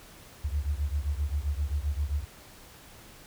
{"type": "beating tone pair", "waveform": "sine", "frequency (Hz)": [69.6, 77.2], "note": ["C#2", "D#2"], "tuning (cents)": [8, -13], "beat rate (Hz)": 7.6, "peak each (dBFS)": [-29, -31], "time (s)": [0.44, 2.25], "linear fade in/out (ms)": 10, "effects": ["pink hiss -51 dBFS RMS until 3.26 s"]}